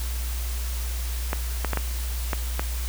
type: clicks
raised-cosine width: 0.5 ms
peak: -10 dBFS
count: 6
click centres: 1.331 / 1.647 / 1.733 / 1.773 / 2.332 / 2.595 s
effects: added 60 Hz sine -26 dBFS peak until 2.88 s + white hiss -37 dBFS RMS until 2.88 s